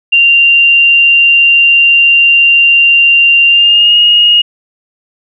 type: tone with pitch glide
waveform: sine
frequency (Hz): 2777 to 2867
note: F7 to F7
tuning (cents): -10 to +45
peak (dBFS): -3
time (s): 0.12-4.42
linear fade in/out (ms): 10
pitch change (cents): +55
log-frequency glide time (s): 3.47-3.97
effects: none